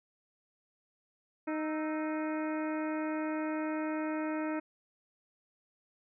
harmonic tone with a mistuned harmonic, 309.8 Hz, D#4, 7 cents flat, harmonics 1 / 2 / 3 / 4 / 5 / 6 / 7 / 8, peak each -33 / -39 / -43 / -45 / -47 / -49 / -50 / -51 dBFS, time 1.47-4.6 s, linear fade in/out 10 ms, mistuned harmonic 4, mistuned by +94 cents, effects none

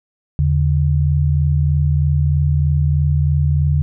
sine tone pair together, 80.8 / 143.97 Hz, E2 / D3, -34 / -34 cents, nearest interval minor seventh, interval 1000 cents, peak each -15 dBFS, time 0.39-3.82 s, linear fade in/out 0 ms, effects none

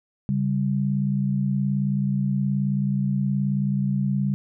sine tone pair together, 138.59 / 197.42 Hz, C#3 / G3, 0 / +13 cents, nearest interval tritone, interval 613 cents, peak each -23 dBFS, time 0.29-4.34 s, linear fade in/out 0 ms, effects none

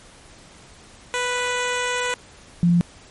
10% pulse / sine tone pair in turn, 493.9 / 173.11 Hz, B4 / F3, 0 / -15 cents, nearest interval octave + tritone, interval 1815 cents, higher first, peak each -13 dBFS, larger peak neither, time 1.14-2.14 / 2.63-2.81 s, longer first, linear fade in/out 0 ms, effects pink hiss -47 dBFS RMS until 3.1 s + MP3 48 kbps

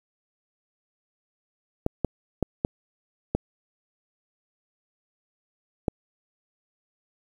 clicks, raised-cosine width 2 ms, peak -9 dBFS, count 6, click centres 1.864 / 2.047 / 2.427 / 2.649 / 3.35 / 5.882 s, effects 8-bit

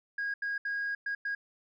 sine tone bursts at uneven times, 1638 Hz, G#6, 24 cents flat, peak -29 dBFS, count 5, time 0.18-0.34 / 0.42-0.58 / 0.65-0.95 / 1.06-1.15 / 1.25-1.35 s, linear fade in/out 5 ms, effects tanh soft clip ceiling -28 dBFS

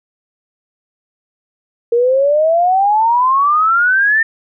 sine exponential sweep, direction up, 462.7 to 1822 Hz, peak -9 dBFS, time 1.92-4.23 s, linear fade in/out 5 ms, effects none

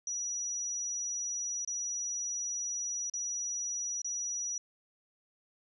sine tone with dropouts, 5840 Hz, F#8, 24 cents flat, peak -33 dBFS, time 0.07-4.58 s, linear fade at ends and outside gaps 2 ms, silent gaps 1.648-1.675 / 3.098-3.137 / 4.018-4.045 s, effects none

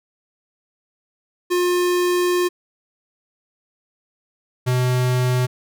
square tone pair in turn, 356.2 / 125.94 Hz, F4 / B2, +34 / +34 cents, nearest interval octave + tritone, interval 1800 cents, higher first, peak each -17 dBFS, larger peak neither, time 1.5-2.49 / 4.66-5.47 s, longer first, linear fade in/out 20 ms, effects none

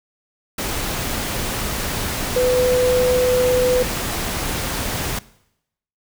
sine tone in noise, 501 Hz, B4, 25 cents sharp, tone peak -14 dBFS, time 2.36-3.83 s, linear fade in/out 5 ms, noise pink, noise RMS -24 dBFS, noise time 0.58-5.19 s, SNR +7 dB, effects noise-tail reverb RT60 0.8 s tail -20 dB re dry

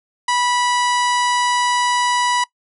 harmonic tone, 980 Hz, B5, 14 cents flat, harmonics 1 / 2 / 3 / 4 / 5 / 6 / 7 / 8 / 9 / 10, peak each -17 / -23 / -27 / -29 / -31 / -33 / -34 / -35 / -36 / -37 dBFS, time 0.28-2.44 s, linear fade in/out 5 ms, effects noise-tail reverb RT60 0.1 s tail -21 dB re dry

